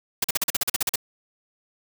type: noise bursts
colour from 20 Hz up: white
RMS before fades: -22 dBFS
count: 12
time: 0.22-0.958 s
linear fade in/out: 5 ms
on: 23 ms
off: 42 ms
effects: none